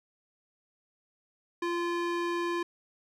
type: tone with band-pass filter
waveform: square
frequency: 345.1 Hz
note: F4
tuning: 21 cents flat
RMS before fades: -31 dBFS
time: 1.62-2.63 s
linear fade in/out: 5 ms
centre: 1100 Hz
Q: 0.54
effects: none